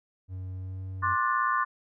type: tone with pitch glide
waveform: triangle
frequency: 93 to 94.35 Hz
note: F#2 to F#2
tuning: +9 to +34 cents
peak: -32 dBFS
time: 0.28-1.17 s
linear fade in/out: 50 ms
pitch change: +25 cents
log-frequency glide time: 0.56-0.82 s
type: chord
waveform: sine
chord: D dominant seventh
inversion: third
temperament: just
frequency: 1057.2 / 1174.7 / 1468.3 / 1762 Hz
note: C6 / D6 / F#6 / A6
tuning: +18 / 0 / -14 / +2 cents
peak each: -27 / -28 / -32 / -32 dBFS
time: 1.02-1.65 s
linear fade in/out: 20 ms
effects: none